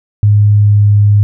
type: tone with pitch glide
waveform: sine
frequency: 103.83 to 103.11 Hz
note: G#2 to G#2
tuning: 0 to -12 cents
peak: -4 dBFS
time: 0.23-1.23 s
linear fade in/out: 0 ms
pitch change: -12 cents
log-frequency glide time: 0.52-0.86 s
effects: none